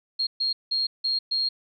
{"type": "tone bursts at uneven times", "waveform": "sine", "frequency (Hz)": 4245, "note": "C8", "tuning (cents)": 24, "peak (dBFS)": -22, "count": 5, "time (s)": [[0.19, 0.27], [0.4, 0.53], [0.71, 0.87], [1.04, 1.19], [1.31, 1.49]], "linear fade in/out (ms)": 10, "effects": []}